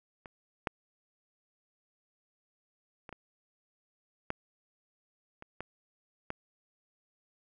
clicks, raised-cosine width 0.5 ms, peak -30 / -15 / -30 / -28 / -17 / -30 / -23 / -20 dBFS, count 8, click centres 0.258 / 0.672 / 3.092 / 3.127 / 4.304 / 5.424 / 5.606 / 6.304 s, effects none

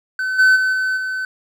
triangle tone with level steps, 1520 Hz, F#6, 46 cents sharp, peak -17 / -7 / -13 / -15 / -19 dBFS, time 0.19-1.25 s, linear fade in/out 2 ms, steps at 0.38 / 0.55 / 0.72 / 0.96 s, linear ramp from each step 20 ms, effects none

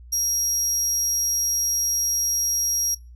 35% pulse tone, 5650 Hz, F8, 19 cents sharp, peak -18 dBFS, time 0.12-2.95 s, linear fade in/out 10 ms, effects noise-tail reverb RT60 0.3 s tail -23 dB re dry + added 60 Hz sine -41 dBFS peak until 3.15 s

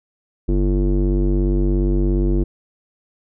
square tone with low-pass filter, 48.58 Hz, G1, 15 cents flat, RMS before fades -17 dBFS, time 0.48-2.44 s, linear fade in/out 10 ms, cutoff 340 Hz, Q 3.6, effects none

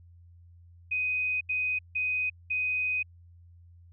sine tone bursts at uneven times, 2503 Hz, D#7, 10 cents sharp, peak -26 dBFS, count 4, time 0.91-1.41 / 1.49-1.79 / 1.95-2.3 / 2.5-3.03 s, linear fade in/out 10 ms, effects added 86 Hz sine -51 dBFS peak until 3.92 s

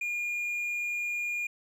triangle tone, 2423 Hz, D#7, 47 cents flat, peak -28 dBFS, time 0.01-1.47 s, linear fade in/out 5 ms, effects none

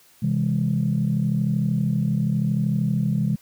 sine chord, C augmented, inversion none, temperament just, 130.81 / 163.52 / 204.4 Hz, C3 / E3 / G#3, 0 / -14 / -27 cents, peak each -23 dBFS, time 0.22-3.36 s, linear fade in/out 10 ms, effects tanh soft clip ceiling -11 dBFS + white hiss -55 dBFS RMS until 3.41 s

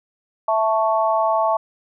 sine chord, A major, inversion second, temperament equal, 659.3 / 880 / 1108.7 Hz, E5 / A5 / C#6, 0 / 0 / 0 cents, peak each -19 / -20 / -22 dBFS, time 0.48-1.57 s, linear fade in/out 5 ms, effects none

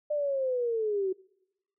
sine linear sweep, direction down, 602 to 368.7 Hz, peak -26 dBFS, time 0.1-1.13 s, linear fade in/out 10 ms, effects noise-tail reverb RT60 0.9 s tail -26 dB re dry

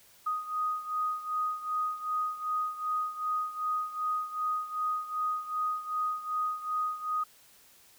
sine beating tone pair, 1244.5 / 1247.1 Hz, D#6 / D#6, 0 / +4 cents, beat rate 2.6 Hz, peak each -31 / -35 dBFS, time 0.26-7.24 s, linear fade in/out 10 ms, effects white hiss -59 dBFS RMS until 7.98 s

